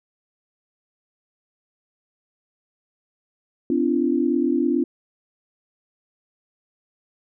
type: tone cluster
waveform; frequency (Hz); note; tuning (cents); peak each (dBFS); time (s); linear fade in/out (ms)
sine; 254 / 291.4 / 341.1; B3 / D4 / F4; +49 / -13 / -41; -22; 3.7-4.84; 2
effects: none